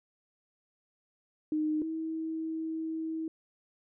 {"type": "tone pair in turn", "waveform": "sine", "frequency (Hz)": [307.7, 321], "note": ["D#4", "E4"], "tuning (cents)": [-19, -46], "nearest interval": "minor second", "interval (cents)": 73, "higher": "second", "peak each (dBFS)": [-27, -32], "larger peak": "first", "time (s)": [[1.52, 1.82], [1.82, 3.28]], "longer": "second", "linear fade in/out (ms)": 2, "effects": []}